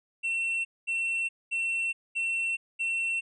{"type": "tone bursts", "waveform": "triangle", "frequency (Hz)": 2705, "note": "E7", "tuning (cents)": 44, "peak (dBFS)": -25, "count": 5, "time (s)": [0.23, 3.21], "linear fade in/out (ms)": 20, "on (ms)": 420, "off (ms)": 220, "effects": ["resampled to 22050 Hz"]}